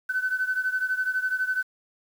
sine beating tone pair, 1510 / 1522 Hz, F#6 / F#6, +35 / +48 cents, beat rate 12 Hz, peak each -25 / -28 dBFS, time 0.09-1.63 s, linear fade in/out 10 ms, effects tanh soft clip ceiling -16 dBFS + 8-bit

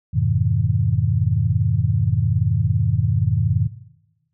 sine chord, F half-diminished seventh, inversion none, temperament just, 87.31 / 104.77 / 125.72 / 157.15 Hz, F2 / Ab2 / Cb3 / Eb3, 0 / +16 / +31 / +18 cents, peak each -23 / -20 / -21 / -23 dBFS, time 0.13-3.68 s, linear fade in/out 20 ms, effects noise-tail reverb RT60 1.0 s tail -18 dB re dry

